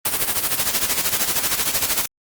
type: noise with tremolo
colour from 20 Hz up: white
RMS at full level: -18 dBFS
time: 0.05-2.06 s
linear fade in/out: 5 ms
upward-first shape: sine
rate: 13 Hz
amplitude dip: 70%
effects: Opus 32 kbps